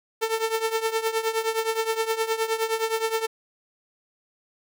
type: tone with tremolo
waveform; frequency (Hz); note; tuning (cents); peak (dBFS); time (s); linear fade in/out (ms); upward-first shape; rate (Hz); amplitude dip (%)
sawtooth; 447.1; A4; +28; -16; 0.21-3.27; 20; triangle; 9.6; 85
effects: none